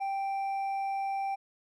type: tone with hard clipping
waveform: sine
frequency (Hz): 784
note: G5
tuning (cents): 0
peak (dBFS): -31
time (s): 0-1.36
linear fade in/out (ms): 20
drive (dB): 4
effects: none